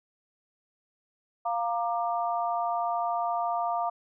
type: chord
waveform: sine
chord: Bb major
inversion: second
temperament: equal with one note detuned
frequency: 698.5 / 932.3 / 1186.9 Hz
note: F5 / Bb5 / D6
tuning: 0 / 0 / +18 cents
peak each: -28 / -32 / -33 dBFS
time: 1.45-3.9 s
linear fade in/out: 10 ms
effects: none